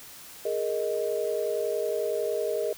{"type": "chord", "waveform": "sine", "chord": "Ab suspended second", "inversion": "none", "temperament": "equal", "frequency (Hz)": [415.3, 466.2, 622.3], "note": ["Ab4", "Bb4", "Eb5"], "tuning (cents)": [0, 0, 0], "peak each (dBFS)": -30, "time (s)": [0.45, 2.73], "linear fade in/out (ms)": 5, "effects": ["white hiss -46 dBFS RMS until 2.77 s"]}